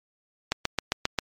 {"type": "click train", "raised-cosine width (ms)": 0.2, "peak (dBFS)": -6, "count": 6, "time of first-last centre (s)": [0.52, 1.188], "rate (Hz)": 7.49, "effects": ["MP3 96 kbps"]}